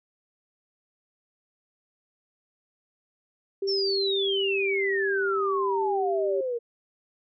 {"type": "tone", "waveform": "sine", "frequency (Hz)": 392, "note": "G4", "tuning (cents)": 0, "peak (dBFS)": -25, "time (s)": [3.62, 6.41], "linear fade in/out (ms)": 5}
{"type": "exponential sweep", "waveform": "sine", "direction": "down", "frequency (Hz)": [5520, 460.6], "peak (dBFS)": -26, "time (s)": [3.67, 6.59], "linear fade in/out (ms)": 20}
{"effects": []}